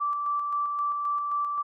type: tone with tremolo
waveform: sine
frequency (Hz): 1165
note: D6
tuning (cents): -14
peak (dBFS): -24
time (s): 0-1.63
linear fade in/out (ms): 20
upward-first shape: square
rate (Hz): 3.8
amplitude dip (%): 30
effects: none